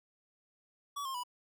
square tone with pitch steps, 1139 / 1064 / 983 Hz, C#6 / C6 / B5, +47 / +29 / -8 cents, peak -37 dBFS, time 0.96-1.236 s, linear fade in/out 10 ms, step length 92 ms, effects none

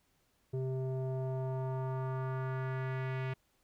square tone with low-pass filter sweep, 130.81 Hz, C3, in tune, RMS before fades -36 dBFS, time 0.53-3.34 s, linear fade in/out 10 ms, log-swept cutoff 430 to 2400 Hz, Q 2, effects pink hiss -74 dBFS RMS until 3.63 s

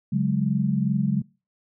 sine chord, C# suspended fourth, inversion none, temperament equal with one note detuned, 141.26 / 185 / 207.7 Hz, C#3 / F#3 / G#3, +33 / 0 / 0 cents, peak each -24 dBFS, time 0.12-1.22 s, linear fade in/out 10 ms, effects noise-tail reverb RT60 0.3 s tail -22 dB re dry

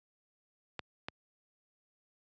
clicks, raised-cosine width 0.3 ms, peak -21 dBFS, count 2, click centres 0.793 / 1.085 s, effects high-pass 80 Hz 12 dB/octave + resampled to 16000 Hz

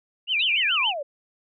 sine tone with vibrato, 2700 Hz, E7, 41 cents sharp, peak -20 dBFS, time 0.27-0.94 s, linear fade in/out 50 ms, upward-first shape sine, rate 7 Hz, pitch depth 240 cents each way
sine exponential sweep, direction down, 4045 to 540 Hz, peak -27 dBFS, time 0.39-1.03 s, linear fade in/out 10 ms
effects none

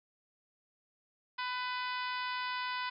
harmonic tone, 499.6 Hz, B4, 20 cents sharp, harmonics 2 / 3 / 4 / 5 / 6 / 7 / 8 / 9 / 10, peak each -37 / -41 / -43 / -45 / -47 / -48 / -49 / -50 / -51 dBFS, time 1.38-2.9 s, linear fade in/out 10 ms, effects none

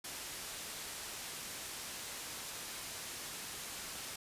white low-pass noise, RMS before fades -45 dBFS, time 0.04-4.16 s, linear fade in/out 5 ms, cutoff 10000 Hz, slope 12 dB/octave, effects resampled to 32000 Hz

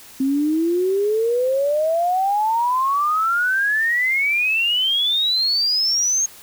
sine exponential sweep, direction up, 262.7 to 6540 Hz, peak -16 dBFS, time 0.2-6.26 s, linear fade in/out 5 ms, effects white hiss -43 dBFS RMS until 6.42 s

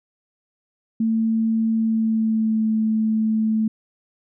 sine tone with pitch glide, 223.8 to 219.2 Hz, A3 to A3, +30 to -6 cents, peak -17 dBFS, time 1-3.68 s, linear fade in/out 5 ms, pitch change -36 cents, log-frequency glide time 1.76-2.68 s, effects none

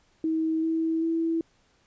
sine tone with pitch steps, 320 / 324.3 / 328.6 Hz, D#4 / E4 / E4, +49 / -28 / -5 cents, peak -23 dBFS, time 0.24-1.41 s, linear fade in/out 2 ms, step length 390 ms, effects pink hiss -65 dBFS RMS until 1.86 s + resampled to 16000 Hz

